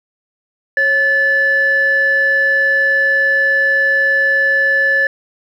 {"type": "tone pair together", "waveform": "sine", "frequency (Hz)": [547, 1736.6], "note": ["C#5", "A6"], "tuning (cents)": [-23, -23], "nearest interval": "octave + minor sixth", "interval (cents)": 2000, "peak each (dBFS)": [-19, -10], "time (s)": [0.77, 5.07], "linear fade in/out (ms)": 2, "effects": ["tanh soft clip ceiling -5 dBFS", "8-bit"]}